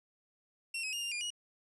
sawtooth tone with pitch steps, 2723 / 2548 / 2830 / 2797 / 2411 / 2897 Hz, F7 / D#7 / F7 / F7 / D7 / F#7, -44 / +41 / +22 / +2 / +45 / -37 cents, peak -32 dBFS, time 0.74-1.304 s, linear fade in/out 5 ms, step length 94 ms, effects resampled to 24000 Hz

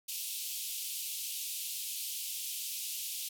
white band-pass noise, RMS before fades -39 dBFS, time 0.08-3.29 s, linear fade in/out 10 ms, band 2600 to 16000 Hz, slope 48 dB/octave, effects none

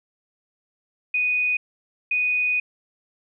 sine tone bursts at uneven times, 2483 Hz, D#7, 4 cents flat, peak -19 dBFS, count 2, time 1.14-1.57 / 2.11-2.6 s, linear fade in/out 5 ms, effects none

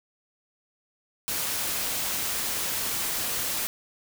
white noise, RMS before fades -29 dBFS, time 1.28-3.67 s, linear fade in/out 0 ms, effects none

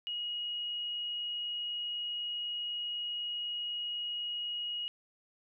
sine tone, 2892 Hz, F#7, 40 cents flat, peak -34 dBFS, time 0.07-4.88 s, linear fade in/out 0 ms, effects none

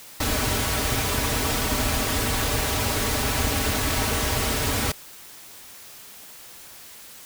pink noise with comb filter, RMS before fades -24 dBFS, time 0.2-4.92 s, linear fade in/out 5 ms, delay 5.7 ms, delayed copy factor -0.75, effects white hiss -44 dBFS RMS until 7.25 s

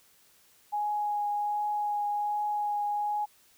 sine tone with vibrato, 830.6 Hz, G#5, in tune, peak -27 dBFS, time 0.72-3.26 s, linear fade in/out 20 ms, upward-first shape triangle, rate 1.3 Hz, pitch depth 12 cents each way, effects white hiss -62 dBFS RMS until 3.57 s

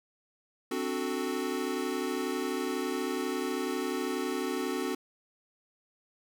square chord, D dominant seventh, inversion third, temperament equal, 261.6 / 293.7 / 370 / 440 Hz, C4 / D4 / F#4 / A4, 0 / 0 / 0 / 0 cents, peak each -36 / -38 / -35 / -38 dBFS, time 0.71-4.95 s, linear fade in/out 5 ms, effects none

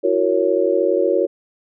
sine chord, F# dominant seventh, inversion third, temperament just, 333 / 370 / 462.5 / 555 Hz, E4 / F#4 / A#4 / C#5, +18 / 0 / -14 / +2 cents, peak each -22 / -19 / -20 / -19 dBFS, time 0.03-1.27 s, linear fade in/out 20 ms, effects none

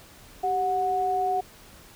sine tone pair together, 389.4 / 735.1 Hz, G4 / F#5, -12 / -11 cents, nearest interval major seventh, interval 1101 cents, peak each -30 / -23 dBFS, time 0.43-1.41 s, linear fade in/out 10 ms, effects pink hiss -50 dBFS RMS until 1.95 s

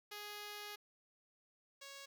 5% pulse tone pair in turn, 415.3 / 553.3 Hz, G#4 / C#5, 0 / -3 cents, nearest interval perfect fourth, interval 497 cents, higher second, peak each -35 / -39 dBFS, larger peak first, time 0.11-0.76 / 1.81-2.06 s, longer first, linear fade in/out 10 ms, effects none

